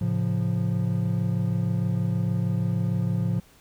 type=chord; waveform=triangle; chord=A augmented; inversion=none; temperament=equal with one note detuned; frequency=110 / 136.45 / 174.61 Hz; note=A2 / C#3 / E#3; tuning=0 / -27 / 0 cents; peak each=-24 / -27 / -24 dBFS; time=0.01-3.4 s; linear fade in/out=5 ms; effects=pink hiss -56 dBFS RMS until 3.6 s